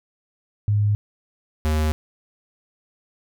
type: tone pair in turn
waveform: sine / square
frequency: 103.83 / 77.31 Hz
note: G#2 / D#2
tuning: 0 / -11 cents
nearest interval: perfect fourth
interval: 511 cents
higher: first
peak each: -16 / -19 dBFS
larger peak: first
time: 0.68-0.95 / 1.65-1.92 s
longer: neither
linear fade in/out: 0 ms
effects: none